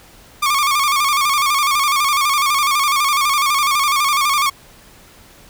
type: tone with vibrato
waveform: sawtooth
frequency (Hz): 1147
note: D6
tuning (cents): -41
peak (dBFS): -10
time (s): 0.42-4.5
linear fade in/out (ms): 10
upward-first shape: square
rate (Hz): 12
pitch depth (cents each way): 72
effects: pink hiss -45 dBFS RMS until 5.49 s

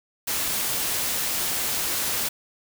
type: noise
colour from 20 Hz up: white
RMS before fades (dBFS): -26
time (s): 0.27-2.29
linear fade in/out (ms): 10
effects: none

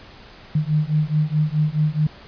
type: beating tone pair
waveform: sine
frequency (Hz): 150.4 / 155.1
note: D3 / D#3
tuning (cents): +42 / -5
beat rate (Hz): 4.7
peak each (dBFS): -20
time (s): 0.55-2.07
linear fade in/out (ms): 5
effects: pink hiss -44 dBFS RMS until 2.27 s + resampled to 11025 Hz

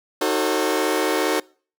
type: chord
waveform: sawtooth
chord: D# diminished seventh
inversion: none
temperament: just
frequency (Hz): 311.1 / 373.4 / 448 / 537.6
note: D#4 / F#4 / A4 / C5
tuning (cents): 0 / +16 / +31 / +47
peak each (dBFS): -21 / -20 / -20 / -22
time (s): 0.21-1.4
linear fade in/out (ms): 5
effects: noise-tail reverb RT60 0.4 s tail -24 dB re dry

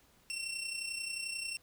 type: tone with amplitude modulation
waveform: 20% pulse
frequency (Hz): 2715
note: F7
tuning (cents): -50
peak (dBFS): -30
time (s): 0.3-1.57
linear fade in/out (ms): 0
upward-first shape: sine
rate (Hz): 31.3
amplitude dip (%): 55
effects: pink hiss -66 dBFS RMS until 1.62 s

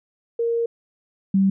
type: tone pair in turn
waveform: sine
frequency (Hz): 465.2 / 193.85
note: A#4 / G3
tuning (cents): -4 / -19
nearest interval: octave + minor third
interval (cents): 1515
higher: first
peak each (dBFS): -19 / -14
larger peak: second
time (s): 0.39-0.66 / 1.34-1.5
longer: first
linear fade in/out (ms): 5
effects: none

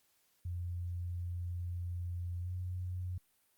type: tone with pitch glide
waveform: sine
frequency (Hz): 87.8 to 90.48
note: F2 to F#2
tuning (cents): +10 to -38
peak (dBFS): -36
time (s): 0.45-3.18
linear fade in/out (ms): 5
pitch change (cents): +52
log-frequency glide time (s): 2.42-2.48
effects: white hiss -73 dBFS RMS until 3.57 s + Opus 48 kbps

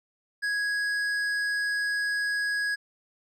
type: tone with hard clipping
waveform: triangle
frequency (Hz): 1661.2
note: G#6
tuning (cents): 0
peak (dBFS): -27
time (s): 0.42-2.76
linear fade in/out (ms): 20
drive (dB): 12
effects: none

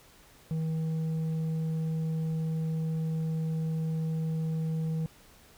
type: tone with tanh clipping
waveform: sine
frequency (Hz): 160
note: D#3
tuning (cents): +49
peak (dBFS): -29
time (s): 0.51-5.06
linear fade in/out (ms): 0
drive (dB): 5
effects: pink hiss -57 dBFS RMS until 5.57 s

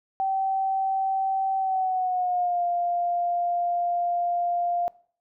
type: tone with pitch glide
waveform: sine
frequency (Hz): 771 to 698.9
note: G5 to F5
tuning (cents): -29 to +1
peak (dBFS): -22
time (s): 0.2-4.88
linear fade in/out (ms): 0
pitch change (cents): -170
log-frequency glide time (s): 1.57-2.64
effects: noise-tail reverb RT60 0.5 s tail -22 dB re dry

